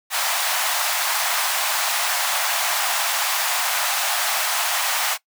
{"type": "high-pass noise", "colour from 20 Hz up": "pink", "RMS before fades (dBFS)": -22, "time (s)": [0.1, 5.18], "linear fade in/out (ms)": 50, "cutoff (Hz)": 670, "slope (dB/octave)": 48, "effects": ["noise-tail reverb RT60 0.1 s tail -20 dB re dry"]}